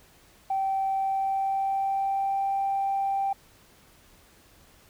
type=tone with pitch glide; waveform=sine; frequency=775 to 785.4 Hz; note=G5 to G5; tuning=-20 to +3 cents; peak=-23 dBFS; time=0.5-3.33 s; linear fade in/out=5 ms; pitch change=+23 cents; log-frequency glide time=0.92-2.49 s; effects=tanh soft clip ceiling -19 dBFS + pink hiss -57 dBFS RMS until 4.89 s